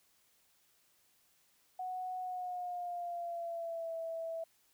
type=tone with pitch glide; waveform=sine; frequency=738 to 657.5 Hz; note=F#5 to E5; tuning=-5 to -5 cents; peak=-37 dBFS; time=1.79-4.44 s; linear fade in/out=5 ms; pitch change=-200 cents; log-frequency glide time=2.2-3.94 s; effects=white hiss -71 dBFS RMS until 4.73 s